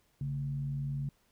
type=tone with frequency modulation; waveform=sine; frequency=140.1 Hz; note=C#3; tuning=19 cents sharp; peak=-32 dBFS; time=0.21-1.09 s; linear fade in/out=2 ms; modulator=80.2 Hz; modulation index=0.4; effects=pink hiss -71 dBFS RMS until 1.31 s